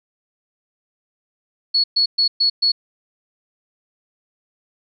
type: tone bursts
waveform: sine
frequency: 4379 Hz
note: C#8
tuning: 22 cents flat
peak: -13 dBFS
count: 5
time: 1.74-2.72 s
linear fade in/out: 10 ms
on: 100 ms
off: 120 ms
effects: none